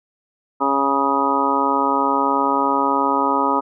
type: harmonic tone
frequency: 138.5 Hz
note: C#3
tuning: 1 cent flat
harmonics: 2 / 3 / 4 / 5 / 6 / 7 / 8 / 9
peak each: -23 / -26 / -27 / -30 / -24 / -20 / -31 / -21 dBFS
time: 0.6-3.61 s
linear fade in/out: 20 ms
effects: none